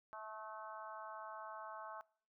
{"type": "harmonic tone with a mistuned harmonic", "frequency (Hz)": 217.4, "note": "A3", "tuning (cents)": -21, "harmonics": [3, 4, 5, 6, 7], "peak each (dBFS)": [-53, -52, -52, -54, -57], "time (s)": [0.13, 2.01], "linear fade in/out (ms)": 0, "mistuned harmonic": 6, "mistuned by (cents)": -21, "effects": ["noise-tail reverb RT60 0.5 s tail -21 dB re dry"]}